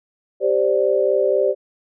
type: chord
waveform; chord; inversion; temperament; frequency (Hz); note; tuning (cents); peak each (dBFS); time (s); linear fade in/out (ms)
sine; G suspended fourth; none; equal; 392 / 523.3 / 587.3; G4 / C5 / D5; 0 / 0 / 0; -19; 0.4-1.55; 50
effects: none